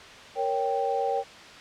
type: chord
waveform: sine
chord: G diminished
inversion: first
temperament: equal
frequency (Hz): 466.2 / 554.4 / 784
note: Bb4 / Db5 / G5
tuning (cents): 0 / 0 / 0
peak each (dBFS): -29 / -30 / -27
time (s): 0.35-1.24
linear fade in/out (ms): 50
effects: white hiss -45 dBFS RMS until 1.6 s + low-pass 4000 Hz 12 dB/octave